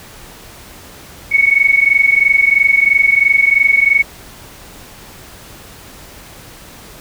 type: tone pair together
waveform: sine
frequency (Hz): 2207 / 2230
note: C#7 / C#7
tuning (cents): -8 / +10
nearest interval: unison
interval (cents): 18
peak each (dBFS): -11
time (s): 1.31-4.03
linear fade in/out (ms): 20
effects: pink hiss -37 dBFS RMS until 7 s